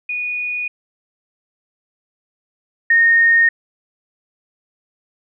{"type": "tone pair in turn", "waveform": "sine", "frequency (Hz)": [2463, 1845.2], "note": ["D#7", "A#6"], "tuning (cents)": [-18, -18], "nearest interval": "perfect fourth", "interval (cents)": 500, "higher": "first", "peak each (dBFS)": [-20, -9], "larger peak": "second", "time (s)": [[0.09, 0.68], [2.9, 3.49]], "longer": "neither", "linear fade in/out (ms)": 5, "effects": []}